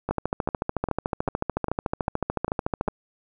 two click trains, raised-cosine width 1 ms, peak -10 / -13 dBFS, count 39 / 8, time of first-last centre 0.11-2.884 / 0.09-2.879 s, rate 13.7 / 2.51 Hz, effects none

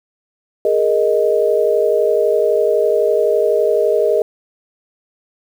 sine chord, Ab suspended second, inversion none, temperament just, 415.3 / 467.2 / 623 Hz, Ab4 / Bb4 / Eb5, 0 / +4 / +2 cents, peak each -16 dBFS, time 0.65-4.22 s, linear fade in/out 2 ms, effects 7-bit

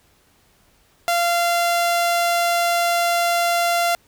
sawtooth tone, 690 Hz, F5, 21 cents flat, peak -13 dBFS, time 1.08-3.95 s, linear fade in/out 0 ms, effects pink hiss -58 dBFS RMS until 4.07 s

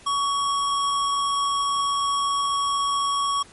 sine tone with sample-and-hold, 1126 Hz, C#6, 27 cents sharp, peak -20 dBFS, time 0.06-3.43 s, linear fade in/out 10 ms, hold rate 4410 Hz, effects pink hiss -49 dBFS RMS until 3.52 s + MP3 48 kbps

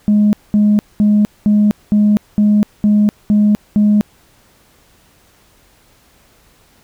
sine tone bursts, 208.8 Hz, G#3, 10 cents sharp, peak -6 dBFS, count 9, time 0.08-4.01 s, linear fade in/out 0 ms, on 250 ms, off 210 ms, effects tanh soft clip ceiling -5 dBFS + pink hiss -51 dBFS RMS until 6.83 s

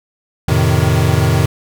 square chord, F dominant seventh, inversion none, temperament equal with one note detuned, 87.31 / 110 / 129.76 / 155.56 Hz, F2 / A2 / C3 / Eb3, 0 / 0 / -14 / 0 cents, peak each -17 dBFS, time 0.48-1.46 s, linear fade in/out 5 ms, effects none

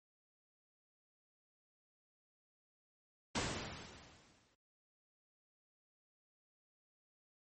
pink noise with exponential decay, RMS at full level -35 dBFS, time 3.35-4.55 s, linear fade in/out 5 ms, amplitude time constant 260 ms, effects high-pass 60 Hz 12 dB/octave + MP3 32 kbps

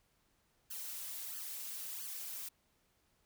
blue noise with flanger, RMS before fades -44 dBFS, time 0.7-2.49 s, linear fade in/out 10 ms, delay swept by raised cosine 0.64 to 5.04 ms, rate 1.5 Hz, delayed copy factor +0.9, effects pink hiss -75 dBFS RMS until 3.25 s

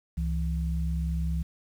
sine tone pair together, 67.64 / 165.4 Hz, C#2 / E3, -42 / +6 cents, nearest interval octave + minor third, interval 1548 cents, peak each -27 / -31 dBFS, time 0.17-1.43 s, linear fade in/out 10 ms, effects 9-bit

